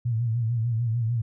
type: tone with vibrato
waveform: sine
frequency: 115.9 Hz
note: A#2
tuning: 10 cents flat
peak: -22 dBFS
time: 0.05-1.22 s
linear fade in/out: 10 ms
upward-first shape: sine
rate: 6.7 Hz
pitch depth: 85 cents each way
effects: none